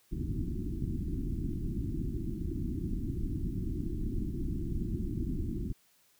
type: low-pass noise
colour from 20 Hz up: pink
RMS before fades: -34 dBFS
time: 0.11-5.73 s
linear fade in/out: 20 ms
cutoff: 360 Hz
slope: 96 dB/octave
effects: white hiss -67 dBFS RMS until 6.19 s